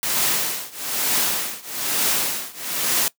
white noise with tremolo, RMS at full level -19 dBFS, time 0.03-3.08 s, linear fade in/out 0 ms, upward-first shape triangle, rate 1.1 Hz, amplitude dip 95%, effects noise-tail reverb RT60 0.1 s tail -19 dB re dry + high-pass 150 Hz 12 dB/octave

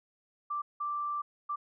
sine tone bursts at uneven times, 1174.7 Hz, D6, in tune, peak -31 dBFS, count 3, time 0.5-0.62 / 0.8-1.22 / 1.49-1.56 s, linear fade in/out 10 ms, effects none

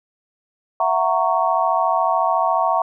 sine chord, F# dominant seventh, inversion third, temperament just, 666 / 740 / 925 / 1110 Hz, E5 / F#5 / A#5 / C#6, +18 / 0 / -14 / +2 cents, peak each -21 dBFS, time 0.8-2.82 s, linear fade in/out 2 ms, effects none

